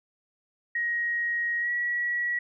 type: tone with pitch glide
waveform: sine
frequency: 1887 to 1926.6 Hz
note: A#6 to B6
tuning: +21 to -43 cents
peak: -25 dBFS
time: 0.75-2.39 s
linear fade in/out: 5 ms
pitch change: +36 cents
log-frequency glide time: 1.6-1.7 s
effects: none